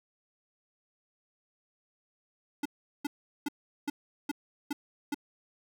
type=tone bursts; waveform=square; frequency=290 Hz; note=D4; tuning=22 cents flat; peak=-30 dBFS; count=7; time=2.63-5.145 s; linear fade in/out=5 ms; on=25 ms; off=390 ms; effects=none